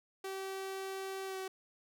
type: tone with pitch glide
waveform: sawtooth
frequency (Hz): 385 to 379.5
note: G4 to F#4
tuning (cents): -31 to +44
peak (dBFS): -35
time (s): 0.24-1.48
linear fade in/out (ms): 5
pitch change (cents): -25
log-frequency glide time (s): 1.26-1.37
effects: none